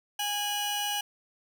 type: tone pair together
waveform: sawtooth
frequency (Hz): 822 / 2941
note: G#5 / F#7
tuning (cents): -18 / -11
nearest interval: octave + minor seventh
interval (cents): 2207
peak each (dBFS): -28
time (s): 0.19-1.01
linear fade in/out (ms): 5
effects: 10-bit